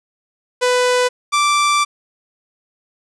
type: tone pair in turn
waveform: sawtooth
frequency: 497.5 / 1171.4 Hz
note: B4 / D6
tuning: +13 / -5 cents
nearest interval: octave + minor third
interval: 1482 cents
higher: second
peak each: -9 dBFS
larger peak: neither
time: 0.61-1.09 / 1.32-1.85 s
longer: second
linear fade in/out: 20 ms
effects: resampled to 22050 Hz + 8-bit